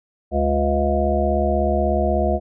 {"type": "harmonic tone with a mistuned harmonic", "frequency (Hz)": 70.9, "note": "C#2", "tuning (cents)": 40, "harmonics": [1, 3, 5, 7, 9, 10], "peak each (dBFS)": [-21, -25, -25, -27, -22, -24], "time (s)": [0.31, 2.4], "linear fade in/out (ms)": 50, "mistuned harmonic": 9, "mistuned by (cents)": -15, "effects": []}